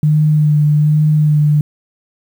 sine tone with vibrato, 150.9 Hz, D3, 47 cents sharp, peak -8 dBFS, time 0.03-1.61 s, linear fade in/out 2 ms, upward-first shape sine, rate 1.2 Hz, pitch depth 22 cents each way, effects 7-bit

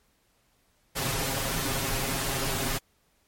pink noise with comb filter, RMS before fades -29 dBFS, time 0.95-2.79 s, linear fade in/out 20 ms, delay 7.4 ms, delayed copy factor +1, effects pink hiss -68 dBFS RMS until 3.27 s + MP3 64 kbps

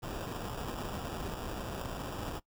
pink noise with sample-and-hold, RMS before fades -39 dBFS, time 0.02-2.4 s, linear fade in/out 20 ms, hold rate 2100 Hz, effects noise-tail reverb RT60 0.1 s tail -20 dB re dry

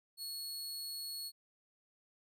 sawtooth tone, 4350 Hz, C#8, 33 cents flat, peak -38 dBFS, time 0.17-1.32 s, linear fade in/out 50 ms, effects none

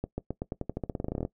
accelerating click train, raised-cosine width 2 ms, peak -18 dBFS, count 20, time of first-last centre 0.04-1.251 s, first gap 140 ms, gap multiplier 0.9, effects noise-tail reverb RT60 0.1 s tail -19 dB re dry

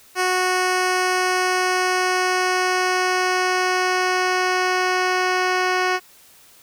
10% pulse tone with low-pass filter sweep, 367.5 Hz, F#4, 12 cents flat, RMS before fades -20 dBFS, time 0.15-6 s, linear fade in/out 50 ms, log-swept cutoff 9500 to 4700 Hz, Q 0.88, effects white hiss -50 dBFS RMS until 6.62 s

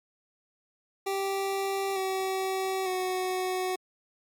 25% pulse tone with pitch steps, 390.7 / 380.6 / 370.2 Hz, G4 / F#4 / F#4, -6 / +49 / +1 cents, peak -24 dBFS, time 1.06-3.76 s, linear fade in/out 10 ms, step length 900 ms, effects MP3 96 kbps

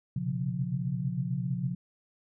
sine tone cluster, 123.1 / 131.8 / 138.5 / 177.7 Hz, B2 / C3 / C#3 / F3, -5 / +13 / -1 / +30 cents, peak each -35 / -37 / -33 / -33 dBFS, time 0.16-1.75 s, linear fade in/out 5 ms, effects none

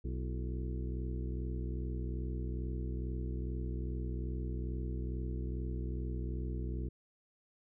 harmonic tone with a mistuned harmonic, 62.4 Hz, B1, 19 cents sharp, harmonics 1 / 2 / 3 / 4 / 5 / 6 / 7, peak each -36 / -42 / -47 / -48 / -47 / -52 / -52 dBFS, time 0.04-6.89 s, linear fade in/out 10 ms, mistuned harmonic 5, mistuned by +110 cents, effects none

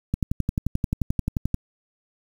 click train, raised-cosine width 5 ms, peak -10 dBFS, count 17, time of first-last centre 0.14-1.544 s, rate 11.4 Hz, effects 7-bit

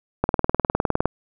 click train, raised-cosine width 1 ms, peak -4 dBFS, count 17, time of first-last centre 0.24-1.056 s, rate 19.6 Hz, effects none

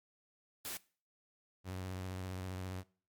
white noise, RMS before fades -42 dBFS, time 0.65-0.77 s, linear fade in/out 0 ms
sawtooth tone with vibrato, 92.9 Hz, F#2, 7 cents sharp, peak -36 dBFS, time 1.64-2.84 s, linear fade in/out 50 ms, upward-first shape sine, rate 15 Hz, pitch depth 38 cents each way
effects noise-tail reverb RT60 0.4 s tail -21 dB re dry + MP3 96 kbps

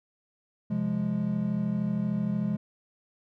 triangle chord, F minor, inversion second, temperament equal, 130.81 / 174.61 / 207.7 Hz, C3 / F3 / Ab3, 0 / 0 / 0 cents, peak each -32 / -29 / -26 dBFS, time 0.7-2.57 s, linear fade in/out 10 ms, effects none

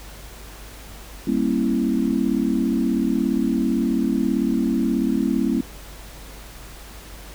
sine chord, G diminished seventh, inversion none, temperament equal with one note detuned, 196 / 233.1 / 271.2 / 329.6 Hz, G3 / Bb3 / Db4 / Fb4, 0 / 0 / -38 / 0 cents, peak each -25 / -22 / -23 / -25 dBFS, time 1.27-5.61 s, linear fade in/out 5 ms, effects added 50 Hz sine -40 dBFS peak until 7.34 s + pink hiss -42 dBFS RMS until 7.34 s

